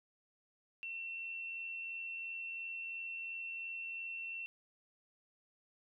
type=tone with amplitude modulation; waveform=sine; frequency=2703 Hz; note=E7; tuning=43 cents sharp; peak=-39 dBFS; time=0.83-4.46 s; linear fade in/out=0 ms; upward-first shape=sine; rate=82.9 Hz; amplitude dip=30%; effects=none